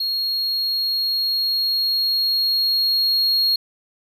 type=tone with level ramp; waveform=triangle; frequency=4285 Hz; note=C8; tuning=40 cents sharp; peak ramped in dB=-19 to -14 dBFS; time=0-3.56 s; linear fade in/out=5 ms; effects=none